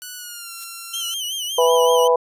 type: tone with pitch glide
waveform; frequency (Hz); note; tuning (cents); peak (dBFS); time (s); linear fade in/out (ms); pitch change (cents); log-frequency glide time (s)
5% pulse; 1480 to 1365; F#6 to F6; 0 to -40; -21; 0.02-1.14; 0; -140; 0.16-0.52
type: noise with exponential growth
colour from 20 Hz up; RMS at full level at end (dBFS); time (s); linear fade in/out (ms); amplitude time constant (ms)
violet; -29; 0.49-0.64; 2; 32
type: tone with vibrato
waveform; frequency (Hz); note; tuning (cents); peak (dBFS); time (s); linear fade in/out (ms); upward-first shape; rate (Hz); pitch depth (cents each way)
sawtooth; 3056; G7; -45; -21; 0.93-2.08; 10; sine; 5.3; 85
type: harmonic tone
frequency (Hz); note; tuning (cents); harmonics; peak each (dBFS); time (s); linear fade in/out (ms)
164.81; E3; 0; 3 / 4 / 5 / 6; -14 / -22 / -25 / -19; 1.58-2.16; 5
effects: resampled to 32000 Hz